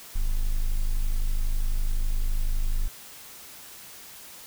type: tone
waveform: triangle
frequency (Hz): 25.96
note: G#0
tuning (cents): 0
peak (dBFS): -19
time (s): 0.15-2.88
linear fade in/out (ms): 10
effects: white hiss -45 dBFS RMS until 4.46 s